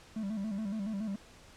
triangle tone with vibrato, 207.7 Hz, G#3, in tune, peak -31 dBFS, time 0.16-1.16 s, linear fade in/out 5 ms, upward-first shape square, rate 7.1 Hz, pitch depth 97 cents each way, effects pink hiss -56 dBFS RMS until 1.56 s + low-pass 8000 Hz 12 dB/octave

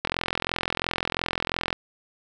click train, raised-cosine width 0.3 ms, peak -8 dBFS, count 73, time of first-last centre 0.05-1.728 s, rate 42.9 Hz, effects none

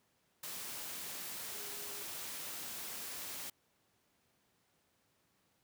sine tone in noise, 410.4 Hz, G#4, 21 cents flat, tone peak -55 dBFS, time 1.54-2.03 s, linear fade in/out 5 ms, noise white, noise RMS -44 dBFS, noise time 0.43-3.5 s, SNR -14 dB, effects pink hiss -75 dBFS RMS until 5.63 s + high-pass 100 Hz 12 dB/octave

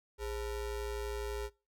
square ring-modulated tone, 234 Hz, A#3, 7 cents sharp, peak -34 dBFS, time 0.18-1.5 s, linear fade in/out 50 ms, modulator 178 Hz, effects noise-tail reverb RT60 0.3 s tail -22 dB re dry

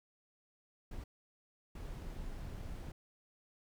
brown noise bursts at uneven times, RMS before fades -44 dBFS, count 2, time 0.91-1.04 / 1.75-2.92 s, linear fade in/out 5 ms, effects none

